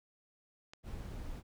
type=click; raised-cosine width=0.2 ms; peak=-32 dBFS; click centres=0.735 s
type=noise; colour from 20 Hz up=brown; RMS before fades=-43 dBFS; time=0.83-1.43 s; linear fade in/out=50 ms
effects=none